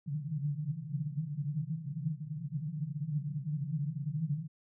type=band-pass noise; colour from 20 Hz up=pink; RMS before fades=-36 dBFS; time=0.06-4.48 s; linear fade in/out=20 ms; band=140 to 160 Hz; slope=96 dB/octave; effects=none